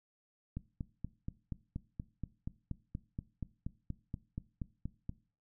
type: click train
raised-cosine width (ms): 5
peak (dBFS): -26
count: 20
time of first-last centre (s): 0.57-5.094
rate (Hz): 4.2
effects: noise-tail reverb RT60 0.4 s tail -19 dB re dry